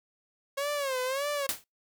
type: tone with vibrato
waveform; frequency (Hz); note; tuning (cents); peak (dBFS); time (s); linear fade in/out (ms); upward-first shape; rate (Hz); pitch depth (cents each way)
sawtooth; 545; C#5; -29; -25; 0.57-1.47; 10; sine; 1.7; 130
type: noise with exponential decay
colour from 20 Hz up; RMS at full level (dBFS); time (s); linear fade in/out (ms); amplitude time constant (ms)
white; -26; 1.49-1.64; 0; 32
effects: noise-tail reverb RT60 0.2 s tail -26 dB re dry